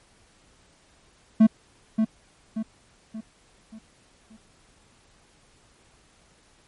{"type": "tone with echo", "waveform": "triangle", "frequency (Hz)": 220, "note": "A3", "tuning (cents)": 0, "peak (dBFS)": -9, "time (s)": [1.4, 1.47], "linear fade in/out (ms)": 10, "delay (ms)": 580, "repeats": 5, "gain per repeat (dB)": -7, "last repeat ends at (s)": 4.37, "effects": ["pink hiss -59 dBFS RMS until 6.67 s", "MP3 48 kbps"]}